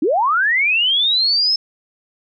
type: linear sweep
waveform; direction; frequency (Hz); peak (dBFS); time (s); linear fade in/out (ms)
sine; up; 265.6 to 5274; -13; 0.02-1.56; 5
effects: none